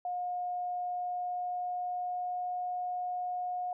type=tone with pitch glide; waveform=sine; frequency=717 to 722 Hz; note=F5 to F#5; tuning=+45 to -43 cents; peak=-32 dBFS; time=0.05-3.73 s; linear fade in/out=2 ms; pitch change=+12 cents; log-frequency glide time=0.81-2.66 s; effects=none